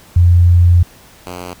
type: tone pair in turn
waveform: sine / 5% pulse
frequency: 87.31 / 89.35 Hz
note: F2 / F2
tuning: 0 / +40 cents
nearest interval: unison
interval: 40 cents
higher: second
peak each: -5 / -15 dBFS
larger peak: first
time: 0.16-0.83 / 1.26-1.54 s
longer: first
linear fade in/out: 5 ms
effects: pink hiss -43 dBFS RMS until 1.6 s

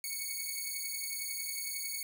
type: beating tone pair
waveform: 5% pulse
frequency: 2217 / 2228 Hz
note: C#7 / C#7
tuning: 0 / +8 cents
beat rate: 11 Hz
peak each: -29 dBFS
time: 0.04-2.03 s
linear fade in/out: 2 ms
effects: none

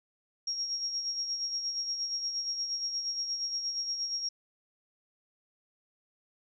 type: tone with tremolo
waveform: sine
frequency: 5588 Hz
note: F8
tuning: in tune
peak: -29 dBFS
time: 0.47-4.29 s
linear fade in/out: 5 ms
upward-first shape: sine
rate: 8.5 Hz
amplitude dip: 50%
effects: none

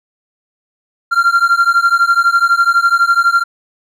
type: beating tone pair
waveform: triangle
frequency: 1377 / 1389 Hz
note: F6 / F6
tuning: -25 / -10 cents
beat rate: 12 Hz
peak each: -10 / -10 dBFS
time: 1.11-3.44 s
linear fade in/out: 20 ms
effects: none

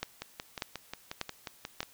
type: two click trains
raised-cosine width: 0.2 ms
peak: -20 / -15 dBFS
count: 10 / 4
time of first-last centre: 0.22-1.83 / 0.03-1.805 s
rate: 5.59 / 1.69 Hz
effects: white hiss -59 dBFS RMS until 1.93 s

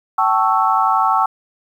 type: chord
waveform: sine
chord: A dominant seventh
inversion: third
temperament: equal with one note detuned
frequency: 768.3 / 880 / 1108.7 / 1318.5 Hz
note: G5 / A5 / C#6 / E6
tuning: -35 / 0 / 0 / 0 cents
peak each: -18 dBFS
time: 0.18-1.26 s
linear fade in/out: 5 ms
effects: 8-bit

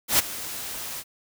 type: noise with ADSR envelope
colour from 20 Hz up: white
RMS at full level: -17 dBFS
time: 0.08-1.04 s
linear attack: 110 ms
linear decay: 16 ms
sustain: -17 dB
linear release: 49 ms
effects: none

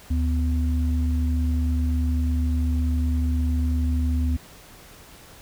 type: tone pair together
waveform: sine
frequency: 74.2 / 250.8 Hz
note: D2 / B3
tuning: +18 / +27 cents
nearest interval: octave + major sixth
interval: 2109 cents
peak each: -20 / -28 dBFS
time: 0.1-4.37 s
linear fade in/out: 10 ms
effects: pink hiss -47 dBFS RMS until 5.41 s

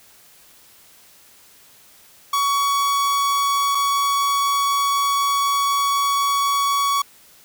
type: tone pair in turn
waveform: 45% pulse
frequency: 1124 / 1124 Hz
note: C#6 / C#6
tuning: +24 / +24 cents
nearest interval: unison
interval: 0 cents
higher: neither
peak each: -17 dBFS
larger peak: neither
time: 2.33-3.75 / 3.75-7.02 s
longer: second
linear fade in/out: 5 ms
effects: white hiss -50 dBFS RMS until 7.44 s

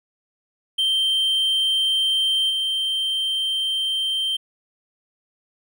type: tone with level steps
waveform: triangle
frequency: 3136 Hz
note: G7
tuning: in tune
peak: -16 / -19 dBFS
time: 0.78-4.37 s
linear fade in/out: 10 ms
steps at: 2.49 s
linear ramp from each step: 20 ms
effects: none

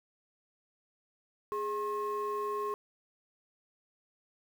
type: tone pair together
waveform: sine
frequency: 415.3 / 1074 Hz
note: G#4 / C6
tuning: 0 / +45 cents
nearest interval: octave + major third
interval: 1645 cents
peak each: -33 / -33 dBFS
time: 1.52-2.74 s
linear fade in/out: 0 ms
effects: tanh soft clip ceiling -27 dBFS + 9-bit

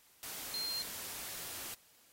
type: tone in noise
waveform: sine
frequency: 4186 Hz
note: C8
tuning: in tune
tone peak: -36 dBFS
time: 0.54-0.82 s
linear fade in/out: 0 ms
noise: white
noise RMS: -44 dBFS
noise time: 0.23-1.74 s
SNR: +5 dB
effects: white hiss -65 dBFS RMS until 2.12 s + AAC 48 kbps

